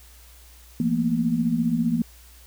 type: tone cluster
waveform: sine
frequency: 169.1 / 222.7 / 237.6 Hz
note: E3 / A3 / A#3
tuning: +44 / +21 / +33 cents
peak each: -26 / -26 / -22 dBFS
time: 0.8-2.02 s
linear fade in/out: 2 ms
effects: added 60 Hz sine -48 dBFS peak until 2.46 s + white hiss -52 dBFS RMS until 2.46 s